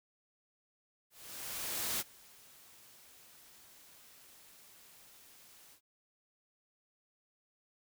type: noise with ADSR envelope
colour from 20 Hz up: white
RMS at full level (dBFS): -35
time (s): 1.1-5.81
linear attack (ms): 900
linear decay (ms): 30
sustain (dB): -24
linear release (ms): 84
effects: none